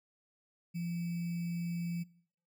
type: tone with sample-and-hold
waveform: sine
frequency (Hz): 171.4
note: F3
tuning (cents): -32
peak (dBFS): -34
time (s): 0.74-2.04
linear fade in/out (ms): 20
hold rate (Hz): 2450
effects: noise-tail reverb RT60 0.6 s tail -21 dB re dry

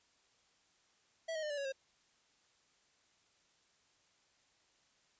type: tone with pitch steps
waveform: square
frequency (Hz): 653 / 627.8 / 603.7 / 580.4 / 558.1 / 536.6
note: E5 / D#5 / D5 / D5 / C#5 / C5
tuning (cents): -17 / +15 / +48 / -21 / +12 / +44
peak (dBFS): -38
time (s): 1.28-1.724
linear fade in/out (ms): 10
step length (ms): 74
effects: white hiss -72 dBFS RMS until 5.19 s + resampled to 16000 Hz

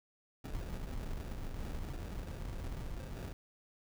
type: noise with sample-and-hold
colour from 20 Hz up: brown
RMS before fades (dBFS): -41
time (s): 0.44-3.33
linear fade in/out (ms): 5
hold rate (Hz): 1050
effects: none

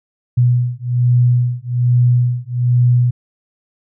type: beating tone pair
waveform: sine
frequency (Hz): 122.1 / 123.3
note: B2 / B2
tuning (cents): -19 / -2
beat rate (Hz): 1.2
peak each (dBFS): -14 / -14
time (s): 0.37-3.11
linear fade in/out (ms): 10
effects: none

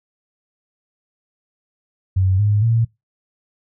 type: tone with pitch steps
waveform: sine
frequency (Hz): 94.3 / 104.03 / 114.76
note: F#2 / G#2 / A#2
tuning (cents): +33 / +3 / -27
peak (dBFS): -13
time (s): 2.16-2.85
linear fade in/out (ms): 10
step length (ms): 230
effects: noise-tail reverb RT60 0.2 s tail -23 dB re dry

